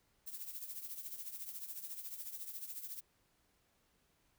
violet noise with tremolo, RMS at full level -43 dBFS, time 0.26-3.01 s, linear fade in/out 20 ms, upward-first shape triangle, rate 14 Hz, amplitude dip 75%, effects pink hiss -75 dBFS RMS until 4.38 s

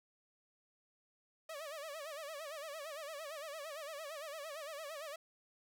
sawtooth tone with vibrato, 604 Hz, D5, 48 cents sharp, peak -40 dBFS, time 1.49-5.16 s, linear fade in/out 5 ms, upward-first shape sine, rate 8.8 Hz, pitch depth 140 cents each way, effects none

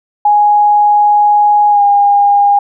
sine tone with pitch glide, 830.6 to 811.2 Hz, G#5 to G#5, 0 to -41 cents, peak -5 dBFS, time 0.25-2.59 s, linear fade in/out 5 ms, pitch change -41 cents, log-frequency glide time 1.7-1.82 s, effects none

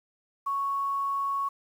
sine tone, 1108.7 Hz, C#6, in tune, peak -26 dBFS, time 0.46-1.49 s, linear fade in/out 10 ms, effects 9-bit

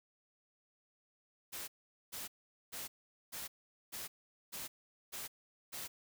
white noise bursts, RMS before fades -44 dBFS, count 8, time 1.52-5.88 s, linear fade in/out 20 ms, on 160 ms, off 440 ms, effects none

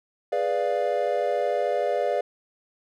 triangle chord, G# diminished seventh, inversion none, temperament equal, 415.3 / 493.9 / 587.3 / 698.5 Hz, G#4 / B4 / D5 / F5, 0 / 0 / 0 / 0 cents, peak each -28 / -26 / -24 / -26 dBFS, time 0.32-2.21 s, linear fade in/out 5 ms, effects none

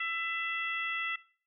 harmonic tone, 667 Hz, E5, 20 cents sharp, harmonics 2 / 3 / 4 / 5, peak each -38 / -34 / -37 / -44 dBFS, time 0-1.16 s, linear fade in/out 5 ms, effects noise-tail reverb RT60 0.5 s tail -21 dB re dry

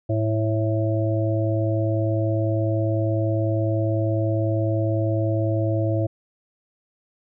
harmonic tone with a mistuned harmonic, 110 Hz, A2, in tune, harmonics 1 / 3 / 5 / 6, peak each -21 / -26 / -28 / -29 dBFS, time 0.09-6.07 s, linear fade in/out 10 ms, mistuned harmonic 1, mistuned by -32 cents, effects none

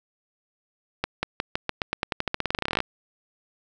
accelerating click train, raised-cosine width 0.3 ms, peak -8 dBFS, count 26, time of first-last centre 1.04-2.804 s, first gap 190 ms, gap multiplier 0.9, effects none

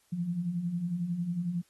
sine beating tone pair, 164.81 / 175.81 Hz, E3 / F3, 0 / +12 cents, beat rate 11 Hz, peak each -38 / -30 dBFS, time 0.12-1.62 s, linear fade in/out 10 ms, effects white hiss -68 dBFS RMS until 1.69 s + AAC 32 kbps

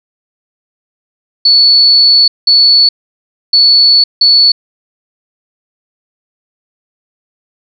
sine tone bursts at uneven times, 4435 Hz, C#8, in tune, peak -3 dBFS, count 4, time 1.45-2.28 / 2.47-2.89 / 3.53-4.04 / 4.21-4.52 s, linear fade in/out 5 ms, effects none

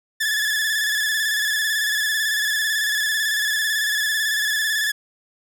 sawtooth tone with vibrato, 1728 Hz, A6, 32 cents flat, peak -16 dBFS, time 0.2-4.92 s, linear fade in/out 10 ms, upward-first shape square, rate 18 Hz, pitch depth 41 cents each way, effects none

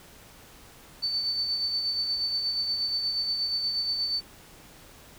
sine tone with tremolo, 4528 Hz, C#8, 36 cents sharp, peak -24 dBFS, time 1.02-4.21 s, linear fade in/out 20 ms, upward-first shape sine, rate 8.4 Hz, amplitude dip 40%, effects pink hiss -51 dBFS RMS until 5.18 s

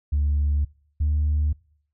sine tone pair in turn, 72.7 / 75.05 Hz, D2 / D2, -17 / +38 cents, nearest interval minor second, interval 55 cents, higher second, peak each -17 dBFS, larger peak neither, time 0.12-0.65 / 1-1.53 s, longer neither, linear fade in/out 10 ms, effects noise-tail reverb RT60 0.6 s tail -25 dB re dry + tanh soft clip ceiling -16 dBFS

